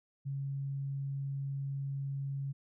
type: tone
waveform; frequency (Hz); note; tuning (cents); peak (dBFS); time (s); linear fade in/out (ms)
sine; 138.1; C#3; -6; -34; 0.25-2.53; 20
effects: none